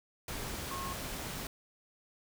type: tone in noise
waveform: sine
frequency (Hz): 1082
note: C#6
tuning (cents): -42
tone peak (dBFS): -39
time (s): 0.71-0.93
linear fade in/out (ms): 2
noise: pink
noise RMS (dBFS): -40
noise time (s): 0.28-1.47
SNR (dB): -2
effects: none